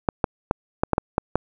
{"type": "clicks", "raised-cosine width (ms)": 1, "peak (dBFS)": -4, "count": 8, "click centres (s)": [0.088, 0.242, 0.511, 0.835, 0.933, 0.981, 1.181, 1.356], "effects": []}